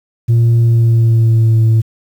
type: tone with pitch glide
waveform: sine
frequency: 116.54 to 111.99 Hz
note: A#2 to A2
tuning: 0 to +31 cents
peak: -4 dBFS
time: 0.28-1.82 s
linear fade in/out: 20 ms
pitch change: -69 cents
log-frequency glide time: 0.59-1.58 s
effects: tanh soft clip ceiling -6 dBFS + 7-bit